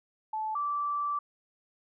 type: tone pair in turn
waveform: sine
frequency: 869 / 1164.3 Hz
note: A5 / D6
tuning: -22 / -15 cents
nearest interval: perfect fourth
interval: 507 cents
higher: second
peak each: -30 / -28 dBFS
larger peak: second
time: 0.33-0.55 / 0.55-1.19 s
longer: second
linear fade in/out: 5 ms
effects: none